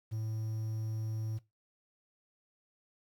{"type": "tone with quantisation", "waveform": "triangle", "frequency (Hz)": 110, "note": "A2", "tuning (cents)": 0, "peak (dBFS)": -32, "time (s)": [0.11, 1.39], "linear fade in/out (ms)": 20, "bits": 10, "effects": ["noise-tail reverb RT60 0.2 s tail -17 dB re dry"]}